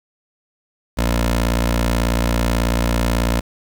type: tone with notch filter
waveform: 15% pulse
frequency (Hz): 58.27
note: A#1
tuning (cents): 0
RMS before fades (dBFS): -18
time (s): 0.97-3.41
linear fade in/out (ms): 20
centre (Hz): 140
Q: 1.2
effects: 8-bit